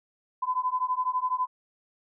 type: beating tone pair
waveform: sine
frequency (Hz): 1006 / 1018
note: B5 / C6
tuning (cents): +32 / -48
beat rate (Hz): 12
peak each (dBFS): -28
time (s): 0.42-1.47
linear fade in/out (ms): 10
effects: none

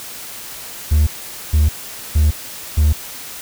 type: tone bursts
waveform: triangle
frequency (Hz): 75.8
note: D#2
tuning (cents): -45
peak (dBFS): -7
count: 4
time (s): 0.91-2.93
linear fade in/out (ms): 10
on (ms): 160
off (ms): 460
effects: tanh soft clip ceiling -3 dBFS + white hiss -32 dBFS RMS until 3.41 s

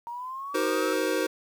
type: linear sweep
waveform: sine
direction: up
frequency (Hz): 932.3 to 1318.5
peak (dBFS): -33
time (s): 0.07-0.93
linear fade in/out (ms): 0
type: chord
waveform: square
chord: C half-diminished seventh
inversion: first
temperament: just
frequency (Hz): 314 / 376.7 / 470.9 / 523.3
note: Eb4 / Gb4 / Bb4 / C5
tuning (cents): +16 / +31 / +18 / 0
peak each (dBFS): -31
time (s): 0.54-1.27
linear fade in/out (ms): 10
effects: 10-bit

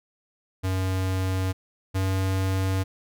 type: tone pair in turn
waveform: square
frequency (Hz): 94 / 95.15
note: F#2 / F#2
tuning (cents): +28 / +49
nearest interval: unison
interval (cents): 21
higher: second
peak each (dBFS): -24 / -23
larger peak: second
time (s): 0.63-1.53 / 1.94-2.84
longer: neither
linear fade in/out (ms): 20
effects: none

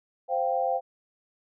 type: chord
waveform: sine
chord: C suspended fourth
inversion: none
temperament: just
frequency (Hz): 523.3 / 697.7 / 784.9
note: C5 / F5 / G5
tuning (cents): 0 / -2 / +2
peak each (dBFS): -28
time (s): 0.28-0.81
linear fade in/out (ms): 50
effects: none

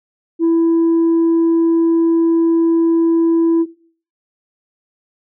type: tone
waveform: sine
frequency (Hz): 331.6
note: E4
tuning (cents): +10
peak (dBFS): -8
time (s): 0.39-3.66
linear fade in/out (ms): 50
effects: noise-tail reverb RT60 0.5 s tail -20 dB re dry + tanh soft clip ceiling -9 dBFS

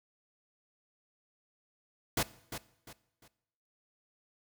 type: noise with echo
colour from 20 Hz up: pink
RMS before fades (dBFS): -29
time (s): 2.17-2.23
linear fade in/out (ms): 5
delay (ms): 350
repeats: 3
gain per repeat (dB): -10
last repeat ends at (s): 3.28
effects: noise-tail reverb RT60 0.8 s tail -19 dB re dry + high-pass 60 Hz 12 dB/octave

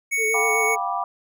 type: tone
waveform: square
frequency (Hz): 2224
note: C#7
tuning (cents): +5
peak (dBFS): -21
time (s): 0.11-0.76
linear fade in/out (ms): 20
type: tone with vibrato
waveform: sine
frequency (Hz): 440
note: A4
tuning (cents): 0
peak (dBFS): -24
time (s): 0.17-0.78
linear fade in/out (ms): 50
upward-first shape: sine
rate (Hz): 7.8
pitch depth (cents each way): 40
type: chord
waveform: sine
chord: G dominant seventh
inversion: third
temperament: just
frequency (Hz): 705.6 / 784 / 980 / 1176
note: F5 / G5 / B5 / D6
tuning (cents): +18 / 0 / -14 / +2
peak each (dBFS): -28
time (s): 0.34-1.04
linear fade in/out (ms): 2
effects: none

